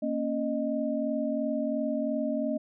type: tone cluster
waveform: sine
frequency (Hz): 233.8 / 276.7 / 616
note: A#3 / C#4 / D#5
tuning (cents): +5 / -3 / -17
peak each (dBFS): -31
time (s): 0.02-2.58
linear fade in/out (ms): 10
effects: none